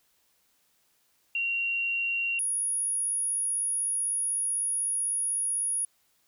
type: tone pair in turn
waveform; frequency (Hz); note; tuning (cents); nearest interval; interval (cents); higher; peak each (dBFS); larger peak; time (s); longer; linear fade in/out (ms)
sine; 2754 / 10398; F7 / E9; -25 / -25; octave + major seventh; 2300; second; -26; neither; 1.35-2.39 / 2.39-5.85; second; 2
effects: white hiss -69 dBFS RMS until 6.27 s